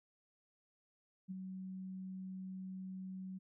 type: tone with ADSR envelope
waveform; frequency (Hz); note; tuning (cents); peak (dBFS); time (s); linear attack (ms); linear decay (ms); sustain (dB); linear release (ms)
sine; 187.9; F#3; +27; -39; 1.28-3.39; 30; 17; -4; 19
effects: none